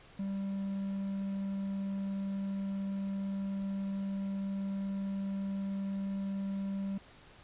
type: tone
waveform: triangle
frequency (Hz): 196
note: G3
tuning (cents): 0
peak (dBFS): -31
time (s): 0.19-6.98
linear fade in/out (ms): 5
effects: pink hiss -57 dBFS RMS until 7.43 s + resampled to 8000 Hz